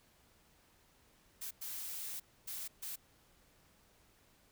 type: noise bursts at uneven times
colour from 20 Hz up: blue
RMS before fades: -43 dBFS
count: 4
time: 1.41-1.51 / 1.61-2.2 / 2.47-2.68 / 2.82-2.96 s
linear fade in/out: 10 ms
effects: pink hiss -68 dBFS RMS until 4.51 s